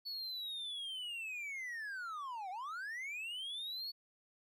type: linear two-way sweep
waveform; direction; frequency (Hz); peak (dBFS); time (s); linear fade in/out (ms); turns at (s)
triangle; down then up; 4453 to 714 to 4453; -39; 0.05-3.92; 20; 2.5
effects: none